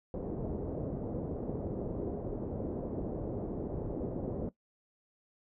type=low-pass noise; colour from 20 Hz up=white; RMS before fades=-37 dBFS; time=0.14-4.49 s; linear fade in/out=2 ms; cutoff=500 Hz; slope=24 dB/octave; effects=noise-tail reverb RT60 0.1 s tail -17 dB re dry